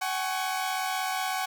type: chord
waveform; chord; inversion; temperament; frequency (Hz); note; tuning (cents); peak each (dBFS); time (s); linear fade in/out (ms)
sawtooth; F# suspended second; none; equal with one note detuned; 754.2 / 830.6 / 1108.7; F#5 / G#5 / C#6; +33 / 0 / 0; -26 / -31 / -31; 0.01-1.46; 10
effects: none